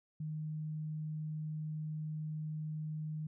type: tone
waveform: sine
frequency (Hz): 154.5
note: D#3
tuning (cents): -12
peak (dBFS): -37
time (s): 0.2-3.27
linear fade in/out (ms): 5
effects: none